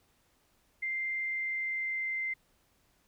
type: tone with pitch glide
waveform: sine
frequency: 2093 to 2081 Hz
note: C7 to C7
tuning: 0 to -10 cents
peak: -31 dBFS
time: 0.82-2.34 s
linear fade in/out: 10 ms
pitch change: -10 cents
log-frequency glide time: 1.18-2.17 s
effects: pink hiss -70 dBFS RMS until 3.07 s